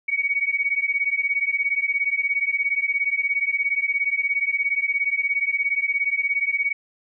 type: beating tone pair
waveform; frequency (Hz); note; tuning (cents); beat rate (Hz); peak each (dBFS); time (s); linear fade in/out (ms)
sine; 2238 / 2255; C#7 / C#7; +16 / +29; 17; -23 / -23; 0.08-6.73; 10
effects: none